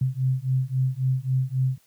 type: beating tone pair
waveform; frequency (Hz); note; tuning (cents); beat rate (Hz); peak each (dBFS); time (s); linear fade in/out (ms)
sine; 128.6 / 132.3; C3 / C3; -30 / +20; 3.7; -24; 0.01-1.78; 5
effects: white hiss -62 dBFS RMS until 1.86 s + high-pass 60 Hz 12 dB/octave